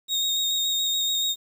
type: tone with vibrato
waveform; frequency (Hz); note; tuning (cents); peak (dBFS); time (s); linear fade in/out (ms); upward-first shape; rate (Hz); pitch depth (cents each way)
35% pulse; 3729; A#7; 0; -21; 0.08-1.36; 50; square; 7; 19
effects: 9-bit